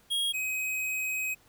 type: tone pair in turn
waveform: square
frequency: 3277 / 2528 Hz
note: G#7 / D#7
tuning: -24 / +27 cents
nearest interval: major third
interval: 449 cents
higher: first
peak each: -27 / -30 dBFS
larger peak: first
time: 0.1-0.33 / 0.33-1.35 s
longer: second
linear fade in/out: 20 ms
effects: pink hiss -62 dBFS RMS until 1.48 s